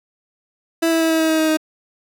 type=tone with pitch steps; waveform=30% pulse; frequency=329.6 / 327.1 / 324.7 / 322.3 / 319.8 / 317.5 / 315.1 / 312.7 Hz; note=E4 / E4 / E4 / E4 / D#4 / D#4 / D#4 / D#4; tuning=0 / -13 / -26 / -39 / +48 / +35 / +22 / +9 cents; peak=-12 dBFS; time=0.82-1.572 s; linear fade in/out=10 ms; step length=94 ms; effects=none